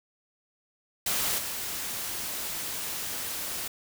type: noise with level steps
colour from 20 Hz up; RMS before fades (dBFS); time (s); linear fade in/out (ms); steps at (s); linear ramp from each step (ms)
white; -28 / -34; 1.06-3.68; 5; 1.38; 5
effects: none